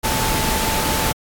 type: tone in noise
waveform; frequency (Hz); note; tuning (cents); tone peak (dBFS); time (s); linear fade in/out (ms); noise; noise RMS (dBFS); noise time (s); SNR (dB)
sine; 880; A5; 0; -25; 0.03-1.13; 20; pink; -20; 0.03-1.13; -8
effects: AAC 64 kbps